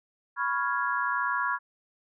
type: chord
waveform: sine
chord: C# dominant seventh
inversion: third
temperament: equal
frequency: 987.8 / 1108.7 / 1396.9 / 1661.2 Hz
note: B5 / C#6 / E#6 / G#6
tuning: 0 / 0 / 0 / 0 cents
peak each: -31 dBFS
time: 0.36-1.59 s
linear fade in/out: 50 ms
effects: none